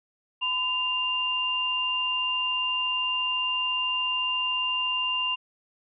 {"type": "tone pair together", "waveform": "sine", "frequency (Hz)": [1011.5, 2794], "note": ["B5", "F7"], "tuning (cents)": [41, 0], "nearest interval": "octave + tritone", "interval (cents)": 1759, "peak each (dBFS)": [-31, -25], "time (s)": [0.41, 5.36], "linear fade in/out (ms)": 20, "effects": []}